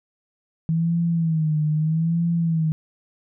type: tone with vibrato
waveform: sine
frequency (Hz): 160.7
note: E3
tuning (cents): -44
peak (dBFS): -18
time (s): 0.69-2.72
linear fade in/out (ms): 0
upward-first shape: sine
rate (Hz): 0.79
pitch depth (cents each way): 93
effects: none